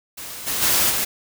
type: noise with level steps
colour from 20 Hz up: white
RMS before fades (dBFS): -34 / -24 / -18 / -22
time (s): 0.17-1.05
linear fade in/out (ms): 10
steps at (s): 0.46 / 0.61 / 0.89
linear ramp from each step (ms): 20
effects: none